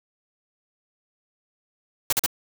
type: noise bursts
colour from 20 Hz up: white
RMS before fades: -21 dBFS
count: 3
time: 2.1-2.262 s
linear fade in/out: 2 ms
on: 26 ms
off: 42 ms
effects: none